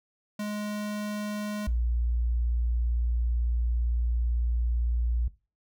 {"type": "tone pair in turn", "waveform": ["square", "sine"], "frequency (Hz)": [208.9, 58.94], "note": ["G#3", "A#1"], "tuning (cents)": [10, 20], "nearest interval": "octave + minor seventh", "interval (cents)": 2190, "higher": "first", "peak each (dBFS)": [-31, -24], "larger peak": "second", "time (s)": [[0.39, 1.67], [1.67, 5.28]], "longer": "second", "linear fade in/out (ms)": 5, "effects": ["noise-tail reverb RT60 0.3 s tail -17 dB re dry"]}